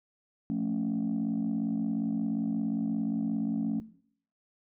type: chord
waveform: sine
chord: F augmented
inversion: none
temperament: equal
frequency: 174.61 / 220 / 277.2 Hz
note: F3 / A3 / C#4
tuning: 0 / 0 / 0 cents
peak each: -34 / -30 / -31 dBFS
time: 0.5-3.8 s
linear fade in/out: 0 ms
effects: noise-tail reverb RT60 0.6 s tail -18 dB re dry + tanh soft clip ceiling -23 dBFS